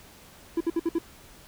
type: tone bursts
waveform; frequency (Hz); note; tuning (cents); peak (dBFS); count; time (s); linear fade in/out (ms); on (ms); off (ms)
triangle; 334.2; E4; +24; -20; 5; 0.57-0.986; 5; 36; 59
effects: pink hiss -51 dBFS RMS until 1.47 s